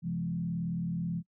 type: tone with frequency modulation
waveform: sine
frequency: 170.7 Hz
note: F3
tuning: 39 cents flat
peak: -30 dBFS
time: 0.02-1.23 s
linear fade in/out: 50 ms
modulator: 38.5 Hz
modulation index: 0.8
effects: noise-tail reverb RT60 0.1 s tail -26 dB re dry